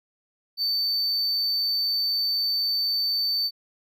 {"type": "tone", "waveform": "triangle", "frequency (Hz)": 4552, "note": "C#8", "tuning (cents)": 45, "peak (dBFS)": -21, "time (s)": [0.57, 3.51], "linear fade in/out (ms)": 50, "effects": []}